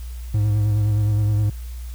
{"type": "tone with vibrato", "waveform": "triangle", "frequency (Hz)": 105, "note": "G#2", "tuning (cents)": 19, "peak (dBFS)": -14, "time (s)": [0.34, 1.5], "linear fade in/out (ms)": 5, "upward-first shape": "sine", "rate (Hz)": 9.6, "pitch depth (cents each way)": 38, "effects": ["added 60 Hz sine -29 dBFS peak until 1.94 s", "white hiss -48 dBFS RMS until 1.94 s"]}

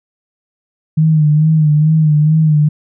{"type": "tone with vibrato", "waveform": "sine", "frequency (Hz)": 154.1, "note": "D#3", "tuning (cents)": -16, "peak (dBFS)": -7, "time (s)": [0.97, 2.69], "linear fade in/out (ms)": 10, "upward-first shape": "sine", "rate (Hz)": 2.3, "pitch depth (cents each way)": 54, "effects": []}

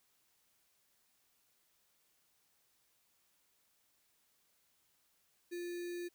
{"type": "tone with sample-and-hold", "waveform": "sine", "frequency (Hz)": 349.2, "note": "F4", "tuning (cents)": 0, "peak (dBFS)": -39, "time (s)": [5.51, 6.09], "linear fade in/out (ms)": 20, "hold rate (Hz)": 2100, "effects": ["white hiss -75 dBFS RMS until 6.14 s"]}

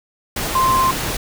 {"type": "tone in noise", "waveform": "sine", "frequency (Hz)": 1046.5, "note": "C6", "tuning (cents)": 0, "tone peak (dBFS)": -13, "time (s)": [0.55, 0.91], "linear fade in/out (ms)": 5, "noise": "pink", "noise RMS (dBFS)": -23, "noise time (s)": [0.36, 1.17], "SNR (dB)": 7, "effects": []}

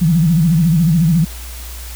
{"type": "tone with vibrato", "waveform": "sine", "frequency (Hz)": 164.81, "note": "E3", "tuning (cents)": 0, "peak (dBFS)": -9, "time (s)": [0.01, 1.25], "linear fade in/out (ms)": 10, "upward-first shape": "sine", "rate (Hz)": 14, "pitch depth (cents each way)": 150, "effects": ["added 60 Hz sine -28 dBFS peak until 1.95 s", "white hiss -34 dBFS RMS until 1.95 s"]}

